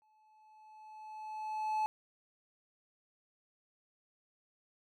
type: tone with exponential growth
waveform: triangle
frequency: 863 Hz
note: A5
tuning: 34 cents flat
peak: -27 dBFS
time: 0.02-1.86 s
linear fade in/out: 0 ms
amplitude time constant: 400 ms
effects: none